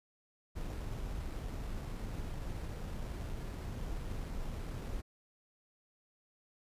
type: noise with sample-and-hold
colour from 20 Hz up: brown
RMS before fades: -40 dBFS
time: 0.55-5.02 s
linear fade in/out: 20 ms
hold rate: 6300 Hz
effects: resampled to 32000 Hz